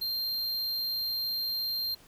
square tone, 4181 Hz, C8, 2 cents flat, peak -30 dBFS, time 0.01-1.95 s, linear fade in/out 10 ms, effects pink hiss -57 dBFS RMS until 2.07 s

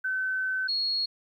sine tone pair in turn, 1525 / 4313 Hz, G6 / C#8, -48 / -48 cents, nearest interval octave + tritone, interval 1800 cents, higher second, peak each -26 / -25 dBFS, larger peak second, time 0.04-0.68 / 0.68-1.06 s, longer first, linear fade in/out 10 ms, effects 11-bit

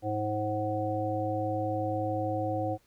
harmonic tone with a mistuned harmonic, 106.2 Hz, G#2, 39 cents sharp, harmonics 1 / 3 / 5 / 7, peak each -34 / -34 / -33 / -33 dBFS, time 0.02-2.78 s, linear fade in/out 50 ms, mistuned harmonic 1, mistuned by -16 cents, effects pink hiss -67 dBFS RMS until 2.86 s

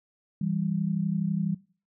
sine tone pair together, 164.81 / 196.9 Hz, E3 / G3, 0 / +8 cents, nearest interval minor third, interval 308 cents, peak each -28 dBFS, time 0.41-1.55 s, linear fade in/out 5 ms, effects noise-tail reverb RT60 0.4 s tail -20 dB re dry

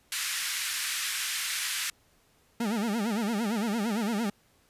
pink band-pass noise, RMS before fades -32 dBFS, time 0.12-1.9 s, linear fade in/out 2 ms, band 1600 to 13000 Hz, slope 24 dB/octave
40% pulse tone with vibrato, 217.5 Hz, A3, 20 cents flat, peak -26 dBFS, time 2.6-4.3 s, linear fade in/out 5 ms, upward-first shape sine, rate 8.8 Hz, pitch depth 170 cents each way
effects pink hiss -65 dBFS RMS until 4.69 s + resampled to 32000 Hz

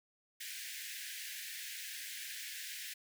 pink high-pass noise, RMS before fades -45 dBFS, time 0.4-2.94 s, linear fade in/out 10 ms, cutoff 1600 Hz, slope 96 dB/octave, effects none

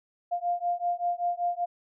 sine beating tone pair, 698.5 / 703.7 Hz, F5 / F5, 0 / +13 cents, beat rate 5.2 Hz, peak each -29 dBFS, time 0.31-1.66 s, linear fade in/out 20 ms, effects none

